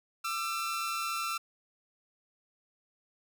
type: tone pair together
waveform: sawtooth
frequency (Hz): 1193 / 1343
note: D6 / E6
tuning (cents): +27 / +32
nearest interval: major second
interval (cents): 205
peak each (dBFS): -35 / -29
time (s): 0.24-1.38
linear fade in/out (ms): 10
effects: none